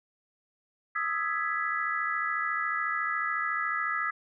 sine chord, E major seventh, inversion third, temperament equal with one note detuned, 1244.5 / 1318.5 / 1672.8 / 1975.5 Hz, D#6 / E6 / G#6 / B6, 0 / 0 / +12 / 0 cents, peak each -33 dBFS, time 0.95-4.11 s, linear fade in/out 10 ms, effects none

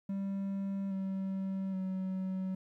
triangle tone with pitch steps, 196 / 192.08 / 188.23 Hz, G3 / G3 / F#3, 0 / -35 / +30 cents, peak -31 dBFS, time 0.09-2.55 s, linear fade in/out 5 ms, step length 820 ms, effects 12-bit

